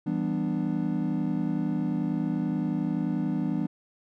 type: chord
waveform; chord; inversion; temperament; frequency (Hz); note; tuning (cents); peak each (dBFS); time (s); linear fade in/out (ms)
triangle; E minor seventh; none; equal with one note detuned; 164.81 / 196 / 246.9 / 296.4; E3 / G3 / B3 / D4; 0 / 0 / 0 / +16; -29; 0.06-3.67; 10
effects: none